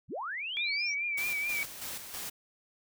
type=linear sweep; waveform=sine; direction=up; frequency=57.6 to 5920 Hz; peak=-34 dBFS; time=0.08-0.95 s; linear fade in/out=50 ms
type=tone with vibrato; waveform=sine; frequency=2337 Hz; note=D7; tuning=9 cents flat; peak=-30 dBFS; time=0.57-1.63 s; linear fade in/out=0 ms; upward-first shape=triangle; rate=4.6 Hz; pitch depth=70 cents each way
type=noise with tremolo; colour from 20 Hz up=white; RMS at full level=-39 dBFS; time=1.17-2.3 s; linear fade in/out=10 ms; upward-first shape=square; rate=3.1 Hz; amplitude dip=50%
effects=none